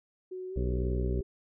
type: tone with pitch glide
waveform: sine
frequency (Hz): 370 to 386.4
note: F#4 to G4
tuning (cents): 0 to -25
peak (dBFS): -36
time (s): 0.31-1.23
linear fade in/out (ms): 10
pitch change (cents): +75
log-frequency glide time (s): 0.49-0.56
type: harmonic tone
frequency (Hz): 61.74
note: B1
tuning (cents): 0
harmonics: 1 / 2 / 3 / 4 / 5 / 6 / 7 / 8 / 9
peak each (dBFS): -29 / -35 / -39 / -41 / -43 / -45 / -46 / -47 / -48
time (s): 0.56-1.21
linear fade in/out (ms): 5
effects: none